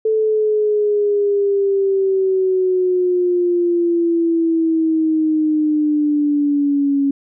sine exponential sweep, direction down, 439.7 to 277.2 Hz, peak -13 dBFS, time 0.05-7.11 s, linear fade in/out 5 ms, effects none

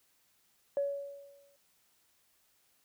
sine tone with exponential decay, 563 Hz, C#5, 27 cents sharp, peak -26 dBFS, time 0.77-1.56 s, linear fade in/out 1 ms, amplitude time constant 170 ms, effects tanh soft clip ceiling -22 dBFS + white hiss -71 dBFS RMS until 2.84 s

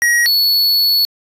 square tone pair in turn, 1900 / 4411 Hz, A#6 / C#8, +33 / -9 cents, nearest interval octave + minor third, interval 1458 cents, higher second, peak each -11 dBFS, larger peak neither, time 0.02-0.26 / 0.26-1.05 s, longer second, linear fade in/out 0 ms, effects resampled to 32000 Hz

